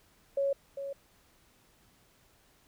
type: tone with echo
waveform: sine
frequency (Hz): 554.4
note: C#5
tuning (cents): 0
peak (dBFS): -26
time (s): 0.37-0.53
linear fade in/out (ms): 5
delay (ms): 400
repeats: 1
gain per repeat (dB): -9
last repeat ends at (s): 0.93
effects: pink hiss -65 dBFS RMS until 2.67 s